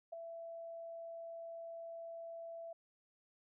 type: tone with ADSR envelope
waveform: sine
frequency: 667 Hz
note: E5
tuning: 20 cents sharp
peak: -39 dBFS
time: 0.12-2.73 s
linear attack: 12 ms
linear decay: 5 ms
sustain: -6 dB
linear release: 5 ms
effects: none